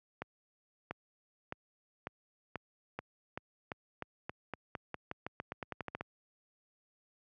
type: accelerating click train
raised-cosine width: 0.5 ms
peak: -23 dBFS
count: 23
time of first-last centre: 0.22-6.01 s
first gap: 690 ms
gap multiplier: 0.89
effects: high-pass 80 Hz 12 dB/octave